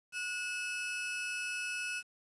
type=tone pair together; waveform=40% pulse; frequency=1461 / 2600 Hz; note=F#6 / E7; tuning=-22 / -24 cents; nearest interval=minor seventh; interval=998 cents; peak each=-39 / -36 dBFS; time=0.12-2.03 s; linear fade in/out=50 ms; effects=resampled to 24000 Hz + 10-bit